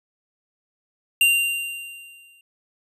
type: tone with exponential decay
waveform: square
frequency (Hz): 2779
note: F7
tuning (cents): -9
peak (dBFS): -13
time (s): 1.21-2.41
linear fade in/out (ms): 2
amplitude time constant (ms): 260
effects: resampled to 32000 Hz